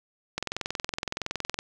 click train, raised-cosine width 0.2 ms, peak -12 dBFS, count 27, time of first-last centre 0.38-1.589 s, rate 21.5 Hz, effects none

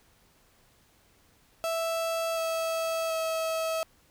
35% pulse tone with pitch steps, 659.3 / 653.2 / 647.2 Hz, E5 / E5 / E5, 0 / -16 / -32 cents, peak -26 dBFS, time 1.64-3.83 s, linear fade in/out 0 ms, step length 730 ms, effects pink hiss -63 dBFS RMS until 4.1 s

